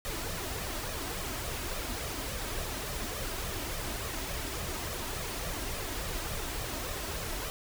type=noise with flanger; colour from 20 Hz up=pink; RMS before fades=-36 dBFS; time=0.05-7.5 s; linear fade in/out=0 ms; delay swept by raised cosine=1.6 to 3.2 ms; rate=3.5 Hz; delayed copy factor=+0.55; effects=none